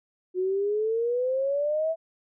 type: exponential sweep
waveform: sine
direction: up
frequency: 361.7 to 659.3 Hz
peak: -23 dBFS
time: 0.34-1.96 s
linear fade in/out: 50 ms
effects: none